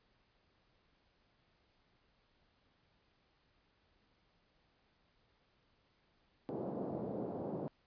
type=band-pass noise; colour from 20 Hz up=pink; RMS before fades=-41 dBFS; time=6.49-7.68 s; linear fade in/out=0 ms; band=150 to 690 Hz; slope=24 dB/octave; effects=pink hiss -74 dBFS RMS until 7.86 s + resampled to 11025 Hz